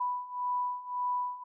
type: beating tone pair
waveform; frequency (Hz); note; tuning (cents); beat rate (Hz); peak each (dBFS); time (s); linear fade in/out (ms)
sine; 987.8 / 989.6; B5 / B5; 0 / +3; 1.8; -35 / -32; 0-1.44; 10
effects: none